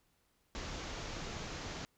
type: low-pass noise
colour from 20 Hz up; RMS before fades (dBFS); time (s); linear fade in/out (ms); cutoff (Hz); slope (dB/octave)
pink; -43; 0.55-1.85; 0; 7100; 96
effects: pink hiss -75 dBFS RMS until 1.97 s